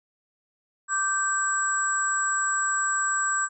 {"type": "tone cluster", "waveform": "sine", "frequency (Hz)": [1176, 1557, 7750], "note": ["D6", "G6", "B8"], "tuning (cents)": [2, -12, -34], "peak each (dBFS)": -27, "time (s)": [0.88, 3.49], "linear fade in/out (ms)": 50, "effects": []}